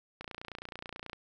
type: click train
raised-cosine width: 0.3 ms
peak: -25 dBFS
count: 28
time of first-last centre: 0.21-1.132 s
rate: 29.3 Hz
effects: none